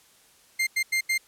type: tone bursts at uneven times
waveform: 40% pulse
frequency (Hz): 2100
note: C7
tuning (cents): +6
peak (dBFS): -21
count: 4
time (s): 0.59-0.67 / 0.76-0.83 / 0.92-1.01 / 1.09-1.18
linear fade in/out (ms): 10
effects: white hiss -58 dBFS RMS until 1.27 s + low-pass 12000 Hz 12 dB/octave